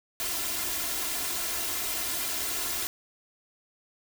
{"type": "noise with comb filter", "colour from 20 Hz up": "white", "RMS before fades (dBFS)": -31, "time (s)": [0.2, 2.87], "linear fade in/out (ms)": 0, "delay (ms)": 2.9, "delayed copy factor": 0.6, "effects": []}